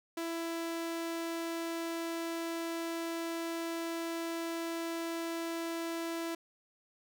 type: tone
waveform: sawtooth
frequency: 332.7 Hz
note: E4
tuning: 16 cents sharp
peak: -31 dBFS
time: 0.17-6.35 s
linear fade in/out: 5 ms
effects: none